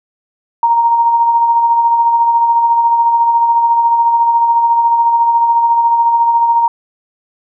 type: tone with tremolo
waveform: sine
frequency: 932.3 Hz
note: A#5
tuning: in tune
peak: -6 dBFS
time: 0.63-6.68 s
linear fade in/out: 2 ms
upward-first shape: sine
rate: 14 Hz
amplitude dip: 40%
effects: none